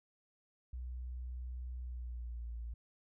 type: tone with pitch glide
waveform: sine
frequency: 62 to 57.85 Hz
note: B1 to A#1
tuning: +7 to -13 cents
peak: -40 dBFS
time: 0.73-2.74 s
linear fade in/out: 5 ms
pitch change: -120 cents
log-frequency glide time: 1.81-2.52 s
effects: none